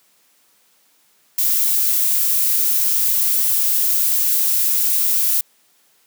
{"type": "noise", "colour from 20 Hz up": "violet", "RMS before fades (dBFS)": -17, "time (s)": [1.38, 5.41], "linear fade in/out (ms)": 5, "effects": ["white hiss -58 dBFS RMS until 6.06 s", "high-pass 150 Hz 12 dB/octave"]}